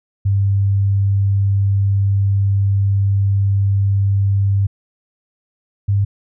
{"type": "tone pair in turn", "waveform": "sine", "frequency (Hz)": [99, 100.15], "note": ["G2", "G2"], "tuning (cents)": [18, 38], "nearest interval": "unison", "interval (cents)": 20, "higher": "second", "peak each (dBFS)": -12, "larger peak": "neither", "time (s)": [[0.25, 4.67], [5.88, 6.05]], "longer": "first", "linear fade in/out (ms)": 10, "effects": []}